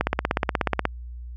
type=click train; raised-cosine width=0.5 ms; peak=-5 dBFS; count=15; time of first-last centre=0.01-0.853 s; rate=16.6 Hz; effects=added 60 Hz sine -34 dBFS peak until 1.36 s